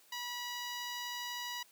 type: tone with notch filter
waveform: 10% pulse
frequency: 972 Hz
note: B5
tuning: 28 cents flat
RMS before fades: -41 dBFS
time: 0.12-1.63 s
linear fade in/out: 5 ms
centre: 9600 Hz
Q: 1.4
effects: white hiss -64 dBFS RMS until 1.71 s + high-pass 200 Hz 12 dB/octave